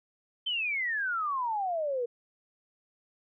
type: exponential sweep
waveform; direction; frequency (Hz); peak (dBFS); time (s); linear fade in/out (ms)
sine; down; 3136 to 465.9; -28; 0.46-2.06; 10
effects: none